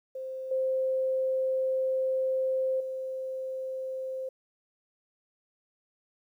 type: tone with level steps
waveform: sine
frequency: 523.3 Hz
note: C5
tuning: in tune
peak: -34 / -25 / -32 dBFS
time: 0.15-4.29 s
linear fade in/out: 5 ms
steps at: 0.51 / 2.8 s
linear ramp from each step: 5 ms
effects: 11-bit